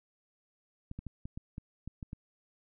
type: clicks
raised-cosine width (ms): 5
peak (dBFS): -28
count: 9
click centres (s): 0.914 / 0.99 / 1.067 / 1.255 / 1.375 / 1.581 / 1.876 / 2.028 / 2.131
effects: none